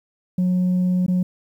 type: tone with dropouts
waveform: sine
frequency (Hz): 181.7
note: F#3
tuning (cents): -31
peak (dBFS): -14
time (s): 0.38-1.23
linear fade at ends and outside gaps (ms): 5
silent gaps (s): 1.064-1.081
effects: tanh soft clip ceiling -15 dBFS + 9-bit